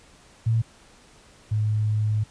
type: tone pair in turn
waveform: sine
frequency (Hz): 113.3 / 106.94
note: A#2 / A2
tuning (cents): -49 / -49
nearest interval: minor second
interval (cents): 100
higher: first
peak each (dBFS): -18 / -20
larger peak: first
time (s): 0.46-0.62 / 1.51-2.24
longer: second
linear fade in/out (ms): 10
effects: pink hiss -53 dBFS RMS until 2.3 s + resampled to 22050 Hz